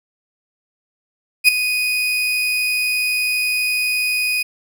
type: tone with ADSR envelope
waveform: 35% pulse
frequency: 2489 Hz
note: D#7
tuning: in tune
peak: -3 dBFS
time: 1.44-4.43 s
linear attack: 44 ms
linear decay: 7 ms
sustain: -12 dB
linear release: 10 ms
effects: none